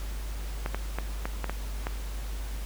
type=clicks; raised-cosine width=0.5 ms; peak=-16 dBFS; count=7; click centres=0.661 / 0.746 / 0.986 / 1.255 / 1.443 / 1.496 / 1.869 s; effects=added 50 Hz sine -32 dBFS peak until 2.65 s + pink hiss -45 dBFS RMS until 2.65 s